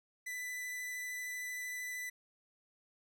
45% pulse tone with vibrato, 1991 Hz, B6, 14 cents sharp, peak -39 dBFS, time 0.26-2.1 s, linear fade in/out 10 ms, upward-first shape triangle, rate 13 Hz, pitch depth 13 cents each way, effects none

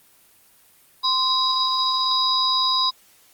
sine tone cluster, 1039 / 3873 / 4929 Hz, C6 / B7 / D#8, -12 / -35 / -17 cents, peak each -22 dBFS, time 1.03-2.91 s, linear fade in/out 20 ms, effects white hiss -55 dBFS RMS until 3.33 s + Opus 24 kbps

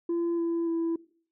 sine tone with pitch steps, 340.1 / 336 / 331.9 Hz, F4 / E4 / E4, -46 / +33 / +12 cents, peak -23 dBFS, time 0.09-0.96 s, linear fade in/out 5 ms, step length 290 ms, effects noise-tail reverb RT60 0.5 s tail -22 dB re dry + tanh soft clip ceiling -24 dBFS

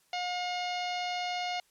harmonic tone with a mistuned harmonic, 717 Hz, F5, 45 cents sharp, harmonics 1 / 2 / 3 / 4 / 5 / 6 / 7 / 8 / 9, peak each -33 / -46 / -39 / -41 / -45 / -43 / -48 / -53 / -53 dBFS, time 0.13-1.6 s, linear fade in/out 2 ms, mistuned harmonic 8, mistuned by -27 cents, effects white hiss -68 dBFS RMS until 1.7 s + low-pass 12000 Hz 12 dB/octave

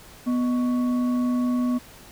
sine tone with frequency modulation, 246.9 Hz, B3, in tune, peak -20 dBFS, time 0.26-1.79 s, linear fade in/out 20 ms, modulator 867 Hz, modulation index 0.3, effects pink hiss -47 dBFS RMS until 2.11 s

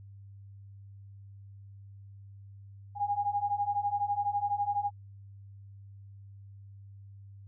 sine beating tone pair, 809 / 821 Hz, G#5 / G#5, -46 / -20 cents, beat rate 12 Hz, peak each -32 / -30 dBFS, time 2.95-4.91 s, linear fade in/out 50 ms, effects added 99 Hz sine -47 dBFS peak until 7.47 s

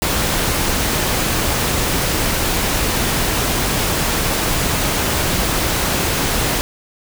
pink noise, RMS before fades -18 dBFS, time 0.02-6.61 s, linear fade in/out 0 ms, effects none

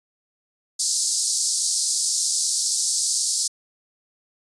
white band-pass noise, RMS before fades -23 dBFS, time 0.79-3.48 s, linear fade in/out 10 ms, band 4400 to 9400 Hz, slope 48 dB/octave, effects resampled to 24000 Hz

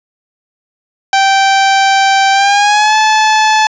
sawtooth tone with pitch glide, 780 to 865.5 Hz, G5 to A5, -9 to -29 cents, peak -3 dBFS, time 1.13-3.67 s, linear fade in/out 2 ms, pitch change +180 cents, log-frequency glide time 2.32-2.96 s, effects resampled to 16000 Hz + 7-bit

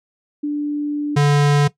sine / square tone pair in turn, 293.7 / 144.87 Hz, D4 / D3, 0 / -23 cents, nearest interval octave, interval 1223 cents, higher first, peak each -18 / -12 dBFS, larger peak second, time 0.43-1.16 / 1.16-1.68 s, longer first, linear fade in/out 10 ms, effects noise-tail reverb RT60 0.1 s tail -17 dB re dry + low-pass 7000 Hz 12 dB/octave

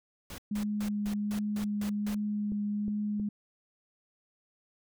pink noise bursts, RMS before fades -43 dBFS, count 8, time 0.3-2.146 s, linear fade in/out 2 ms, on 82 ms, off 170 ms
sine tone with vibrato, 207.7 Hz, G#3, in tune, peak -29 dBFS, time 0.51-3.29 s, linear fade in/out 5 ms, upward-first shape triangle, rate 1.3 Hz, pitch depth 13 cents each way
clicks, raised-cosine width 3 ms, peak -29 dBFS, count 3, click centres 2.52 / 2.881 / 3.198 s
effects none

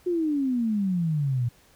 sine exponential sweep, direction down, 364.7 to 116.54 Hz, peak -22 dBFS, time 0.06-1.49 s, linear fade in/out 10 ms, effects pink hiss -58 dBFS RMS until 1.75 s

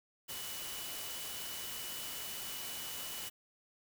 sine tone in noise, 2960 Hz, F#7, in tune, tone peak -48 dBFS, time 0.28-3.3 s, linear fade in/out 20 ms, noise white, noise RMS -43 dBFS, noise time 0.28-3.3 s, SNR -8 dB, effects none

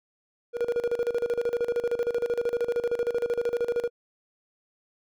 triangle tone with tremolo, 476.8 Hz, A#4, 39 cents sharp, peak -20 dBFS, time 0.53-3.9 s, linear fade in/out 50 ms, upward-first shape square, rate 13 Hz, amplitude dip 80%, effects none

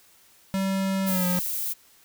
square tone with pitch glide, 192.8 to 179.89 Hz, G3 to F#3, -28 to -48 cents, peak -24 dBFS, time 0.54-1.39 s, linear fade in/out 0 ms, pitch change -120 cents, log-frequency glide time 1.06-1.26 s
violet noise, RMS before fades -29 dBFS, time 1.06-1.74 s, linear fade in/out 20 ms
effects white hiss -57 dBFS RMS until 2.04 s

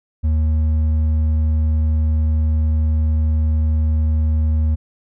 sine tone with hard clipping, 77.78 Hz, D#2, in tune, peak -15 dBFS, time 0.23-4.76 s, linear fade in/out 20 ms, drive 4 dB, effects none

